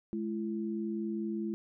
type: tone pair together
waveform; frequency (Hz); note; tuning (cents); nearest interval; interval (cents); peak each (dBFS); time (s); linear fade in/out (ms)
sine; 212.5 / 337.3; G#3 / E4; +40 / +40; minor sixth; 800; -34 / -36; 0.13-1.54; 0
effects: none